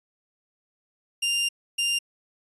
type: tone bursts at uneven times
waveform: sawtooth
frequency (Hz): 2794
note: F7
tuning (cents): 0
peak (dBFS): -19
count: 2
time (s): 1.22-1.49 / 1.78-1.99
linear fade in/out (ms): 10
effects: resampled to 24000 Hz